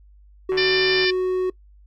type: tone with pitch glide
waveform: triangle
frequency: 375.3 to 369.5 Hz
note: F#4 to F#4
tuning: +25 to -2 cents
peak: -17 dBFS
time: 0.49-1.5 s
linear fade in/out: 5 ms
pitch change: -27 cents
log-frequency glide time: 0.93-1.09 s
type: click train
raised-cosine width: 0.5 ms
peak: -20 dBFS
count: 79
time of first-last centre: 0.52-1.047 s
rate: 148 Hz
type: harmonic tone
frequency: 596 Hz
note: D5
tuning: 25 cents sharp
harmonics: 3 / 4 / 5 / 6 / 7 / 8 / 9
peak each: -24 / -25 / -29 / -29 / -32 / -27 / -28 dBFS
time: 0.57-1.11 s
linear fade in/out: 10 ms
effects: noise-tail reverb RT60 0.1 s tail -22 dB re dry + added 50 Hz sine -47 dBFS peak until 1.86 s